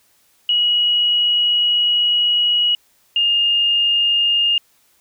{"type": "tone pair in turn", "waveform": "sine", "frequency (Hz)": [2908, 2828], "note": ["F#7", "F7"], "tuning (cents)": [-31, 21], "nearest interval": "unison", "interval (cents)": 48, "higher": "first", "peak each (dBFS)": -13, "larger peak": "neither", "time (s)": [[0.49, 2.75], [3.16, 4.58]], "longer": "first", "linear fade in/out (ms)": 2, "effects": ["white hiss -58 dBFS RMS until 5 s"]}